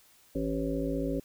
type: harmonic tone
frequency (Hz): 55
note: A1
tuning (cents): 0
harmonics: 1 / 3 / 5 / 7 / 9 / 10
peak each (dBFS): -36 / -37 / -32 / -37 / -38 / -37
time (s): 0.35-1.2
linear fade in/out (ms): 5
effects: white hiss -61 dBFS RMS until 1.24 s